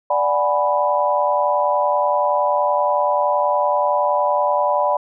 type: chord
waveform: sine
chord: G# half-diminished seventh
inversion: second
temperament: equal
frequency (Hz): 587.3 / 740 / 830.6 / 987.8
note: D5 / F#5 / G#5 / B5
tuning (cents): 0 / 0 / 0 / 0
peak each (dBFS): -19 / -23 / -23 / -19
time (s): 0.1-4.97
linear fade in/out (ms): 5
effects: none